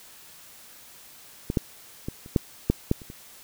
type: clicks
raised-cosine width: 3 ms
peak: -13 / -8 / -17 / -30 / -6 / -6 / -7 / -30 / -27 dBFS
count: 9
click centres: 1.501 / 1.572 / 2.085 / 2.261 / 2.362 / 2.7 / 2.914 / 3.018 / 3.101 s
effects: white hiss -49 dBFS RMS until 3.43 s